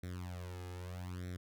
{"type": "tone with flanger", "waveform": "sawtooth", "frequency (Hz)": 89.9, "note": "F#2", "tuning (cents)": -49, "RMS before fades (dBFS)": -44, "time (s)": [0.03, 1.37], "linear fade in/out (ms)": 5, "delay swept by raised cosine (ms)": [0.52, 2.42], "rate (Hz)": 0.8, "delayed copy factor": 0.95, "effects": []}